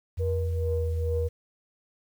sine tone with pitch glide, 86.8 to 82.12 Hz, F2 to E2, -10 to -6 cents, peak -25 dBFS, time 0.17-1.29 s, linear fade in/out 20 ms, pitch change -96 cents, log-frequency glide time 0.29-0.89 s
sine tone with tremolo, 476.9 Hz, A#4, 39 cents sharp, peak -26 dBFS, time 0.19-1.29 s, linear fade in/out 20 ms, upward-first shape triangle, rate 2.3 Hz, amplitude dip 80%
effects tanh soft clip ceiling -16 dBFS + 9-bit

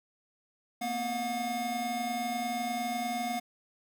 square tone cluster, 230.2 / 250.2 / 719 Hz, A#3 / B3 / F#5, -22 / +23 / -50 cents, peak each -39 / -40 / -33 dBFS, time 0.81-3.4 s, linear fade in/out 10 ms, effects none

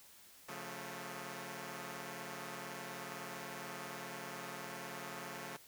5% pulse chord, Db augmented, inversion none, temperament equal with one note detuned, 138.59 / 177.97 / 220 Hz, Db3 / F3 / A3, 0 / +33 / 0 cents, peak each -38 / -37 / -37 dBFS, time 0.48-5.57 s, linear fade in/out 10 ms, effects white hiss -60 dBFS RMS until 5.67 s

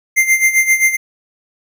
square tone with tremolo, 2093 Hz, C7, in tune, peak -8 dBFS, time 0.16-0.97 s, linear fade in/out 20 ms, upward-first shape sine, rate 7.6 Hz, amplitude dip 75%, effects none

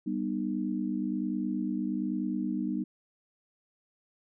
sine chord, G augmented, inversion none, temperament just, 196 / 245 / 306.2 Hz, G3 / B3 / D#4, 0 / -14 / -28 cents, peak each -33 dBFS, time 0.06-2.84 s, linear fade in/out 10 ms, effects none

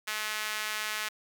sawtooth tone with high-pass filter, 214.1 Hz, A3, 47 cents flat, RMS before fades -34 dBFS, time 0.07-1.09 s, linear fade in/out 10 ms, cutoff 1700 Hz, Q 1.2, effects none

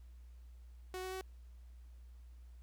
sawtooth tone with pitch steps, 370 / 373.4 / 376.9 Hz, F#4 / F#4 / F#4, 0 / +16 / +32 cents, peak -37 dBFS, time 0.94-1.21 s, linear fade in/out 0 ms, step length 90 ms, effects added 60 Hz sine -52 dBFS peak until 2.62 s + pink hiss -75 dBFS RMS until 2.62 s

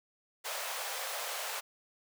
pink high-pass noise, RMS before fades -38 dBFS, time 0.44-1.61 s, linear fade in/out 20 ms, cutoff 510 Hz, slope 48 dB/octave, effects none

